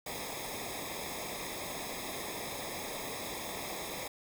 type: noise with comb filter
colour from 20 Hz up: pink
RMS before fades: -40 dBFS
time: 0.06-4.08 s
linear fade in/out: 5 ms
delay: 0.68 ms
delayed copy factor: -0.85
effects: none

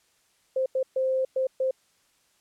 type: tone bursts at uneven times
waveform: sine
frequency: 523.3 Hz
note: C5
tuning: in tune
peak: -22 dBFS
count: 5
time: 0.56-0.66 / 0.75-0.83 / 0.96-1.25 / 1.36-1.47 / 1.6-1.71 s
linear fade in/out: 5 ms
effects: white hiss -66 dBFS RMS until 2.4 s + low-pass 10000 Hz 12 dB/octave

